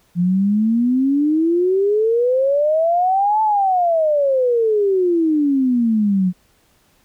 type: exponential two-way sweep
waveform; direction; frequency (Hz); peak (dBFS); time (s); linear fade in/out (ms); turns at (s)
sine; up then down; 171.3 to 880 to 177.8; -13; 0.15-6.33; 50; 3.42
effects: pink hiss -58 dBFS RMS until 7.04 s